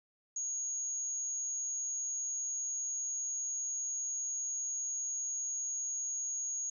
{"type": "tone", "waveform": "sine", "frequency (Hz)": 6645, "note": "G#8", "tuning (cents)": 0, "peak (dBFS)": -34, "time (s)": [0.36, 6.7], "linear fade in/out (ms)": 5, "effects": []}